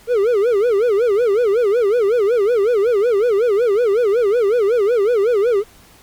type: tone with vibrato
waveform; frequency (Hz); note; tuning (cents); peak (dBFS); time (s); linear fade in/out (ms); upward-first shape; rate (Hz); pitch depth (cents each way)
triangle; 440; A4; 0; -10; 0.07-5.64; 50; sine; 5.4; 210
effects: pink hiss -47 dBFS RMS until 6.02 s + MP3 96 kbps